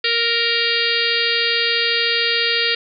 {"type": "harmonic tone", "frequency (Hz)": 466.2, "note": "A#4", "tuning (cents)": 0, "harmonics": [1, 3, 4, 5, 6, 7, 8, 9, 10], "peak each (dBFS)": [-26, -27, -23, -25, -23, -26, -24, -26, -24], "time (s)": [0.04, 2.75], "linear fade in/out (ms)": 5, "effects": []}